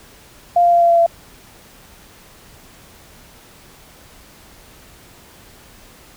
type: tone with pitch steps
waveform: sine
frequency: 698.5 / 694.1 / 689.7 / 685.3 / 681 / 676.7 Hz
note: F5 / F5 / F5 / F5 / F5 / E5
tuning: 0 / -11 / -22 / -33 / -44 / +45 cents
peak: -9 dBFS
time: 0.56-1.064 s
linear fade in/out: 5 ms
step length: 84 ms
effects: pink hiss -45 dBFS RMS until 6.16 s